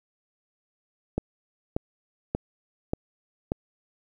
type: click train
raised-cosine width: 2 ms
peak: -12 dBFS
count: 5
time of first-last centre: 1.18-3.519 s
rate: 1.71 Hz
effects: 9-bit